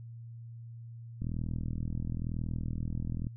click train, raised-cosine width 5 ms, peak -23 dBFS, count 85, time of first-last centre 1.22-3.269 s, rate 41 Hz, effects added 116 Hz sine -43 dBFS peak until 3.36 s

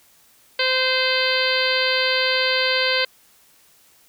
harmonic tone, 517 Hz, C5, 21 cents flat, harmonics 1 / 2 / 3 / 4 / 5 / 6 / 7 / 8 / 9, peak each -24 / -30 / -25 / -25 / -27 / -26 / -30 / -26 / -27 dBFS, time 0.59-3.05 s, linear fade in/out 5 ms, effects white hiss -55 dBFS RMS until 4.08 s

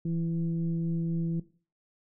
sine tone with frequency modulation, 166 Hz, E3, 12 cents sharp, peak -27 dBFS, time 0.05-1.4 s, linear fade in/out 5 ms, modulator 168 Hz, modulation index 0.63, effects noise-tail reverb RT60 0.4 s tail -17 dB re dry

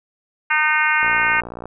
harmonic tone, 306.2 Hz, D#4, 28 cents flat, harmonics 3 / 4 / 5 / 6 / 7 / 8 / 9, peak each -23 / -24 / -19 / -23 / -21 / -25 / -27 dBFS, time 0.5-1.41 s, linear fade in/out 10 ms
click train, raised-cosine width 1 ms, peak -18 dBFS, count 38, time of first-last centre 1.03-1.656 s, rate 59.1 Hz
effects none

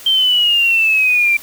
sine exponential sweep, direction down, 3148 to 2349 Hz, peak -10 dBFS, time 0.06-1.37 s, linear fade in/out 5 ms, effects white hiss -36 dBFS RMS until 1.42 s

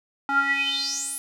square tone with band-pass filter sweep, 277.2 Hz, C#4, in tune, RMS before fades -25 dBFS, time 0.29-1.18 s, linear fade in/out 0 ms, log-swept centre 1100 to 11000 Hz, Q 9, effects none

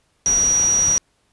sine tone in noise, 5780 Hz, F#8, 41 cents flat, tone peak -14 dBFS, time 0.26-0.98 s, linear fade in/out 0 ms, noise pink, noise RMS -30 dBFS, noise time 0.26-0.98 s, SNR +13 dB, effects pink hiss -64 dBFS RMS until 1.32 s + resampled to 24000 Hz

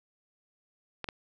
clicks, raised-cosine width 0.3 ms, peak -19 dBFS, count 2, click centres 1.043 / 1.088 s, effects none

